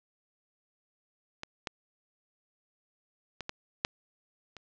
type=clicks; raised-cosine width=0.2 ms; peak=-20 / -16 / -20 / -17 / -9 / -28 dBFS; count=6; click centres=1.434 / 1.672 / 3.407 / 3.494 / 3.849 / 4.567 s; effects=low-pass 6000 Hz 12 dB/octave